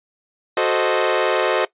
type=chord; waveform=sawtooth; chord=F# diminished seventh; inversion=none; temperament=equal; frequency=370 / 440 / 523.3 / 622.3 Hz; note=F#4 / A4 / C5 / Eb5; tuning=0 / 0 / 0 / 0 cents; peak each=-18 dBFS; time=0.57-1.65 s; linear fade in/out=2 ms; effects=noise-tail reverb RT60 0.1 s tail -19 dB re dry + resampled to 8000 Hz